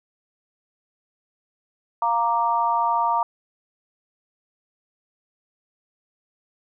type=chord; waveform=sine; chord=Bb major; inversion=second; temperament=equal; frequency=698.5 / 932.3 / 1174.7 Hz; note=F5 / Bb5 / D6; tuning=0 / 0 / 0 cents; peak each=-26 / -20 / -25 dBFS; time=2.02-3.23 s; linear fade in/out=2 ms; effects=none